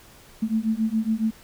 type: beating tone pair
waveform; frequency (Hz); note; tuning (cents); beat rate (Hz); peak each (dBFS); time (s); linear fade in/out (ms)
sine; 217.5 / 224.7; A3 / A3; -20 / +37; 7.2; -24; 0.42-1.31; 10
effects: pink hiss -50 dBFS RMS until 1.43 s